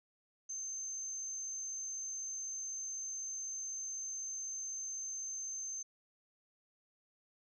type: tone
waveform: sine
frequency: 6272 Hz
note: G8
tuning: in tune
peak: -39 dBFS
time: 0.49-5.83 s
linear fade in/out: 10 ms
effects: none